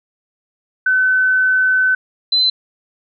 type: tone pair in turn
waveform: sine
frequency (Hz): 1516 / 4047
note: F#6 / B7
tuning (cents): +42 / +42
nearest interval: octave + perfect fourth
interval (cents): 1700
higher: second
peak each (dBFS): -11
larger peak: neither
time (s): 0.86-1.95 / 2.32-2.5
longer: first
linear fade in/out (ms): 5
effects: none